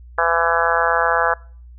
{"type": "harmonic tone", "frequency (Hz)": 167.7, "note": "E3", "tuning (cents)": 30, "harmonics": [3, 4, 5, 6, 7, 8, 9, 10], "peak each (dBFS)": [-23, -23, -23, -23, -23, -23, -23, -23], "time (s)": [0.18, 1.34], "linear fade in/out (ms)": 5, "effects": ["noise-tail reverb RT60 0.5 s tail -26 dB re dry", "added 60 Hz sine -38 dBFS peak until 1.78 s"]}